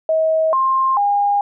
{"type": "tone with pitch steps", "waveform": "sine", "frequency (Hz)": [638, 1058, 812], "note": ["D#5", "C6", "G#5"], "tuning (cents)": [43, 19, -39], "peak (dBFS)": -13, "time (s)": [0.09, 1.41], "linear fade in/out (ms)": 2, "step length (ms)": 440, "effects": []}